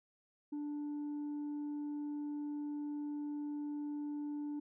sine tone, 293.7 Hz, D4, in tune, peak -35 dBFS, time 0.52-4.6 s, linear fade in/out 10 ms, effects tanh soft clip ceiling -37 dBFS

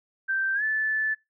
sine tone with pitch glide, 1564 to 1745.4 Hz, G6 to A6, -4 to -14 cents, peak -23 dBFS, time 0.28-1.15 s, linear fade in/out 20 ms, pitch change +190 cents, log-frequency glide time 0.54-0.63 s, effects noise-tail reverb RT60 0.2 s tail -19 dB re dry

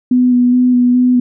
sine tone with vibrato, 247.9 Hz, B3, 7 cents sharp, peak -7 dBFS, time 0.11-1.2 s, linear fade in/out 5 ms, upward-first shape square, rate 2.4 Hz, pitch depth 14 cents each way, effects none

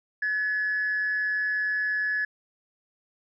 sine tone with amplitude modulation, 1706 Hz, G#6, 46 cents sharp, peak -21 dBFS, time 0.22-2.25 s, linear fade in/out 5 ms, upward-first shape sine, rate 191 Hz, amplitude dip 45%, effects tanh soft clip ceiling -19 dBFS

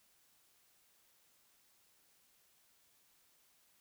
silence, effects white hiss -71 dBFS RMS until 3.8 s

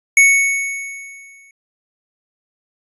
square tone with exponential decay, 2217 Hz, C#7, in tune, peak -6 dBFS, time 0.17-1.51 s, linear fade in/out 2 ms, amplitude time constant 290 ms, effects resampled to 32000 Hz

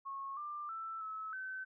sine tone with pitch steps, 1094 / 1189 / 1327 / 1297 / 1530 Hz, C#6 / D6 / E6 / E6 / G6, -23 / +21 / +11 / -28 / -42 cents, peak -40 dBFS, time 0.05-1.65 s, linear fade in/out 20 ms, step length 320 ms, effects none

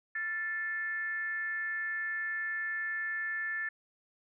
sine tone with frequency modulation, 1760 Hz, A6, in tune, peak -32 dBFS, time 0.15-3.69 s, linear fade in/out 5 ms, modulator 390 Hz, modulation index 0.45, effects none

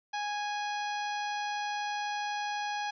harmonic tone with a mistuned harmonic, 828 Hz, G#5, 5 cents flat, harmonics 1 / 2 / 3 / 4 / 5 / 6 / 7, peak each -33 / -39 / -43 / -45 / -47 / -49 / -50 dBFS, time 0.13-2.91 s, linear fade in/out 10 ms, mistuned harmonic 7, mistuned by +27 cents, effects none

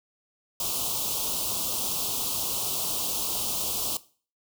white band-stop noise, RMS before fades -29 dBFS, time 0.6-3.97 s, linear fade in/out 2 ms, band 1200 to 2800 Hz, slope 48 dB/octave, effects noise-tail reverb RT60 0.4 s tail -18 dB re dry

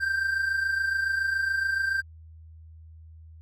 triangle tone pair together, 1549.9 / 1577 Hz, G6 / G6, -20 / +10 cents, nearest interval unison, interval 30 cents, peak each -30 / -23 dBFS, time 0-2.02 s, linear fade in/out 20 ms, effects added 80 Hz sine -45 dBFS peak until 3.41 s

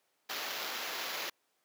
blue noise with sample-and-hold, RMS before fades -38 dBFS, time 0.29-1.3 s, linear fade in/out 10 ms, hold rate 8820 Hz, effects pink hiss -75 dBFS RMS until 1.64 s + high-pass 400 Hz 12 dB/octave

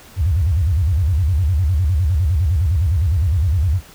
sine tone with vibrato, 82.41 Hz, E2, in tune, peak -13 dBFS, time 0.16-3.81 s, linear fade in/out 50 ms, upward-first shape square, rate 9.8 Hz, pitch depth 230 cents each way, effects pink hiss -43 dBFS RMS until 3.94 s

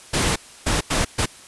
pink noise bursts at uneven times, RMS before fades -20 dBFS, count 4, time 0.13-0.36 / 0.66-0.81 / 0.9-1.05 / 1.18-1.26 s, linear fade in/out 10 ms, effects white hiss -44 dBFS RMS until 1.47 s + resampled to 24000 Hz

